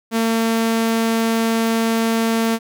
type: tone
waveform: sawtooth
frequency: 226.6 Hz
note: A#3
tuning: 49 cents flat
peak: -12 dBFS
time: 0.11-2.59 s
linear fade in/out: 50 ms
effects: none